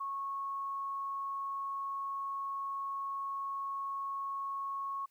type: tone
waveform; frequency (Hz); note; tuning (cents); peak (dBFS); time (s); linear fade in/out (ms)
sine; 1100; C#6; -14; -35; 0-5.06; 10
effects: white hiss -75 dBFS RMS until 5.1 s